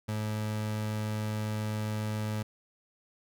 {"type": "tone", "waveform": "30% pulse", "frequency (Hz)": 107.3, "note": "A2", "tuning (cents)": -43, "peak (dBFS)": -28, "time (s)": [0.08, 2.43], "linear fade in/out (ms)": 10, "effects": []}